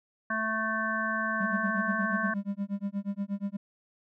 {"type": "harmonic tone", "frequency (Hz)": 220, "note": "A3", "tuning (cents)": 0, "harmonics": [1, 3, 5, 7, 8], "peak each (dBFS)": [-35, -37, -33, -31, -36], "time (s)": [0.3, 2.34], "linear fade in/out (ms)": 5}
{"type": "tone with tremolo", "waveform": "triangle", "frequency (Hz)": 200, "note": "G3", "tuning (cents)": 35, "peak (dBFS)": -25, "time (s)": [1.4, 3.57], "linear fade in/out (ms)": 10, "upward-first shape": "sine", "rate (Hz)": 8.4, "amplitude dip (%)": 100}
{"effects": []}